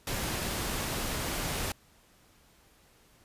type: noise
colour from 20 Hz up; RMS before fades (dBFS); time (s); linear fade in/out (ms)
pink; -33; 0.07-1.72; 2
effects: pink hiss -62 dBFS RMS until 3.24 s + resampled to 32000 Hz